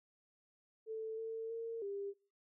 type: tone with pitch steps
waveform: sine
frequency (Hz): 442 / 449 / 457.3 / 399.6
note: A4 / A4 / A#4 / G4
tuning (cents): +8 / +35 / -33 / +33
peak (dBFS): -39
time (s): 0.86-2.14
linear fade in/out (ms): 50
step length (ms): 320
effects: noise-tail reverb RT60 0.4 s tail -24 dB re dry